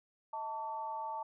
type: tone with amplitude modulation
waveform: sine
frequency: 889 Hz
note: A5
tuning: 18 cents sharp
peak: -33 dBFS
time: 0.33-1.23 s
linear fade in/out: 5 ms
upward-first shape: sine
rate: 252 Hz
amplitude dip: 80%
effects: none